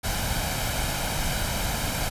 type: noise with comb filter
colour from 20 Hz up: pink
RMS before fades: -27 dBFS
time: 0.03-2.1 s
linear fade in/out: 20 ms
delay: 1.3 ms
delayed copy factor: +0.55
effects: resampled to 32000 Hz